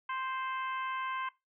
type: harmonic tone with a mistuned harmonic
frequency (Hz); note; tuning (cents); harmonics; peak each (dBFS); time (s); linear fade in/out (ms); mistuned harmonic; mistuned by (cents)
523.3; C5; 0; 2 / 3 / 4 / 5 / 6; -35 / -41 / -44 / -47 / -50; 0.09-1.29; 5; 6; -20
effects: noise-tail reverb RT60 0.2 s tail -18 dB re dry